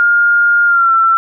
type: tone with pitch glide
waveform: sine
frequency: 1413 to 1344.5 Hz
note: F6 to E6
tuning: +20 to +34 cents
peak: -7 dBFS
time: 0-1.17 s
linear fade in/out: 0 ms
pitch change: -86 cents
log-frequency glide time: 0.66-0.94 s
effects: none